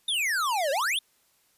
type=exponential two-way sweep; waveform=square; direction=down then up; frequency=3729 to 525 to 3729 Hz; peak=-25 dBFS; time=0.08-0.99 s; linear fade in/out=5 ms; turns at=0.71 s; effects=white hiss -66 dBFS RMS until 1.57 s + resampled to 32000 Hz